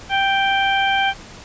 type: harmonic tone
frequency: 784 Hz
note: G5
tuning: in tune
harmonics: 1 / 2 / 3 / 4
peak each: -18 / -21 / -23 / -24 dBFS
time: 0.09-1.14 s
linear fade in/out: 50 ms
effects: pink hiss -39 dBFS RMS until 1.44 s + resampled to 16000 Hz